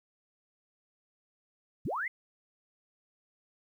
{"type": "linear sweep", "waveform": "sine", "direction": "up", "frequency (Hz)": [60.9, 2150], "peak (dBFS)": -31, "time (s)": [1.85, 2.08], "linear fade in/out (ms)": 5, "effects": ["11-bit"]}